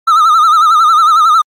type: tone with vibrato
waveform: triangle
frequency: 1278 Hz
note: D#6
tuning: 46 cents sharp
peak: -3 dBFS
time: 0.07-1.42 s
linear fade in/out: 10 ms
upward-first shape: sine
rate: 11 Hz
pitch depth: 99 cents each way
effects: Opus 48 kbps